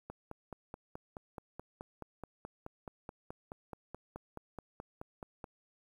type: click train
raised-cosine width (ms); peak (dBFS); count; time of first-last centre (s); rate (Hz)
1; -29; 26; 0.1-5.442; 4.68
effects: 10-bit